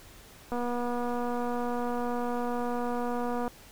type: click train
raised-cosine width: 1 ms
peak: -20 dBFS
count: 717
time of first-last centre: 0.52-3.479 s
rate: 242 Hz
effects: pink hiss -52 dBFS RMS until 3.71 s